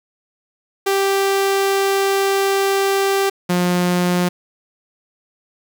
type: tone pair in turn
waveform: sawtooth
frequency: 392 / 178.08 Hz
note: G4 / F3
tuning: 0 / +34 cents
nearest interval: octave + major second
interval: 1366 cents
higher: first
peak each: -11 dBFS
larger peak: neither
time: 0.86-3.3 / 3.49-4.29 s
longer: first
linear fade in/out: 10 ms
effects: 7-bit